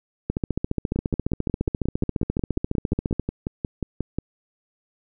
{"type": "two click trains", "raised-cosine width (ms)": 3, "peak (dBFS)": [-10, -12], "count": [43, 19], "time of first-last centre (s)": [[0.3, 3.197], [0.96, 4.186]], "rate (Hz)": [14.5, 5.58], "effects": []}